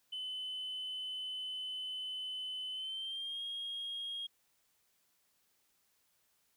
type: tone with pitch glide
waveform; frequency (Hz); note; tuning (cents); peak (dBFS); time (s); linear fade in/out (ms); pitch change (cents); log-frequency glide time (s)
sine; 3027 to 3263; F#7 to G#7; +39 to -31; -37; 0.12-4.27; 10; +130; 2.72-3.42
effects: tanh soft clip ceiling -35 dBFS + white hiss -75 dBFS RMS until 6.56 s